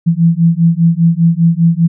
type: beating tone pair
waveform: sine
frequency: 164.81 / 169.81 Hz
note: E3 / F3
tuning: 0 / -48 cents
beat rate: 5 Hz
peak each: -10 dBFS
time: 0.06-1.88 s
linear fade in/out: 20 ms
effects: none